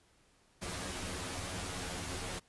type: noise with comb filter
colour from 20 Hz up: pink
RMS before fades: -40 dBFS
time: 0.61-2.4 s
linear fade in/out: 20 ms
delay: 11 ms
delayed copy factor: +0.9
effects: pink hiss -68 dBFS RMS until 2.48 s + resampled to 24000 Hz